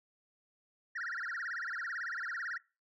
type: tone with vibrato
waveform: sine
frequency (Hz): 1614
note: G#6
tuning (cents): -50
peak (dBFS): -34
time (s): 0.95-2.58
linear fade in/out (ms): 10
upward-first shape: sine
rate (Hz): 18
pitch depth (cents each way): 300
effects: noise-tail reverb RT60 0.3 s tail -23 dB re dry + tanh soft clip ceiling -34 dBFS